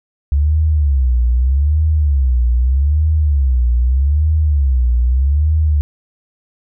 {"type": "tone with vibrato", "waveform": "sine", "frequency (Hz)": 68.5, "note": "C#2", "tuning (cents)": -20, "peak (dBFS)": -10, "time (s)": [0.32, 5.81], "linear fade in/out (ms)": 0, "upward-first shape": "sine", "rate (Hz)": 0.81, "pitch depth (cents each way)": 230, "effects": []}